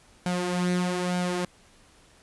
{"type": "tone with flanger", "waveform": "sawtooth", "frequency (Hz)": 179.2, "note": "F3", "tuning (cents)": 45, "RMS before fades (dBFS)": -27, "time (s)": [0.26, 1.45], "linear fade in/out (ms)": 2, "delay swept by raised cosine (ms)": [1.3, 5.1], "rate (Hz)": 1.1, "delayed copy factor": 0.55, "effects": ["pink hiss -57 dBFS RMS until 2.22 s", "resampled to 24000 Hz"]}